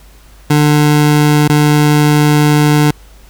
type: tone with dropouts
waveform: 25% pulse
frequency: 149 Hz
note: D3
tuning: 25 cents sharp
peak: -3 dBFS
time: 0.5-2.91 s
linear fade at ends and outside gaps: 5 ms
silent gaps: 1.478-1.495 s
effects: added 50 Hz sine -38 dBFS peak until 3.29 s + pink hiss -45 dBFS RMS until 3.29 s